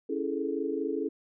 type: chord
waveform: sine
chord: A major seventh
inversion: first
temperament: equal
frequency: 277.2 / 329.6 / 415.3 / 440 Hz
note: C#4 / E4 / G#4 / A4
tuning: 0 / 0 / 0 / 0 cents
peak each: -34 dBFS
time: 0.09-1.09 s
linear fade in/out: 10 ms
effects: none